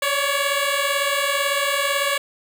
10% pulse beating tone pair, 554.4 / 572.4 Hz, C#5 / D5, 0 / -45 cents, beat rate 18 Hz, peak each -14 dBFS, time 0.02-2.18 s, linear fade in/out 5 ms, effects none

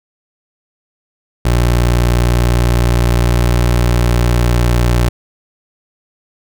25% pulse tone, 59.8 Hz, A#1, 45 cents sharp, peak -6 dBFS, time 1.45-5.09 s, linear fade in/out 5 ms, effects none

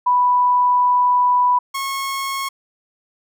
sine / sawtooth tone pair in turn, 987.8 / 1091.3 Hz, B5 / C#6, 0 / -27 cents, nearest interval major second, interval 173 cents, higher second, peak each -12 / -18 dBFS, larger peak first, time 0.06-1.59 / 1.74-2.49 s, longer first, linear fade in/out 10 ms, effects none

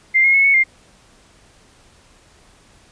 sine tone with pitch steps, 2095 / 2151 / 2191 / 2213 / 2110 Hz, C7 / C7 / C#7 / C#7 / C7, +2 / +47 / -21 / -3 / +14 cents, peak -10 dBFS, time 0.14-0.64 s, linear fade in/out 20 ms, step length 100 ms, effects pink hiss -51 dBFS RMS until 2.91 s + resampled to 22050 Hz

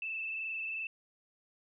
sine tone with frequency modulation, 2637 Hz, E7, in tune, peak -35 dBFS, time 0.02-0.87 s, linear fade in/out 2 ms, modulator 22.6 Hz, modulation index 2.2, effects none

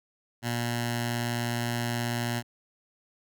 10% pulse tone with notch filter, 118.9 Hz, A#2, 35 cents sharp, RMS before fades -30 dBFS, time 0.42-2.43 s, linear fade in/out 50 ms, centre 450 Hz, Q 0.85, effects none

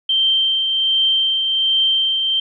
sine tone with tremolo, 3136 Hz, G7, in tune, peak -12 dBFS, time 0.09-2.4 s, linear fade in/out 5 ms, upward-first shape triangle, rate 1.3 Hz, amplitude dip 40%, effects none

